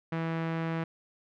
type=tone with low-pass filter; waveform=sawtooth; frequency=163.8 Hz; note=E3; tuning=11 cents flat; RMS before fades=-32 dBFS; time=0.12-0.84 s; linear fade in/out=5 ms; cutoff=2100 Hz; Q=1.2; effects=none